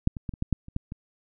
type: clicks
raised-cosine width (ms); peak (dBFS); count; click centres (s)
5; -8 / -22 / -18 / -25 / -15 / -10 / -30 / -15 / -23; 9; 0.074 / 0.168 / 0.292 / 0.338 / 0.424 / 0.527 / 0.684 / 0.764 / 0.921
effects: none